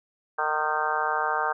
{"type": "harmonic tone with a mistuned harmonic", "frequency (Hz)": 153.2, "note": "D#3", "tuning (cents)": -27, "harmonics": [3, 4, 5, 6, 7, 8, 9, 10], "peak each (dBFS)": [-35, -35, -30, -30, -33, -30, -34, -30], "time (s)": [0.38, 1.53], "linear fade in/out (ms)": 10, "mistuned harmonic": 10, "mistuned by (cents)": 29, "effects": []}